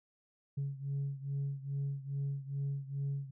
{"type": "beating tone pair", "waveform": "sine", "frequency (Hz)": [138.59, 140.99], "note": ["C#3", "C#3"], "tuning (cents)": [0, 30], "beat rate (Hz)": 2.4, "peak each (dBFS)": [-35, -38], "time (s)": [0.57, 3.31], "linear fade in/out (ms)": 10, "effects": ["tanh soft clip ceiling -30 dBFS"]}